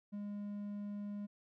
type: tone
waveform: triangle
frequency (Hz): 204.9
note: G#3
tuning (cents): -23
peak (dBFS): -38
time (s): 0.12-1.27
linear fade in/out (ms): 20
effects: none